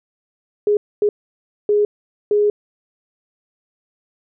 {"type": "tone bursts at uneven times", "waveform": "sine", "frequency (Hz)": 415.3, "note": "G#4", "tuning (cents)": 0, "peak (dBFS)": -12, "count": 4, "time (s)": [[0.67, 0.77], [1.02, 1.09], [1.69, 1.85], [2.31, 2.5]], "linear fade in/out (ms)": 2, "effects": []}